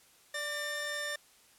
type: tone pair together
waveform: sawtooth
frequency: 586 / 1801.2 Hz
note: D5 / A6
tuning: -4 / +40 cents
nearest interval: octave + perfect fifth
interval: 1944 cents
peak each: -36 / -32 dBFS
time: 0.34-1.16 s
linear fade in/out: 5 ms
effects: white hiss -62 dBFS RMS until 1.58 s + low-pass 12000 Hz 12 dB/octave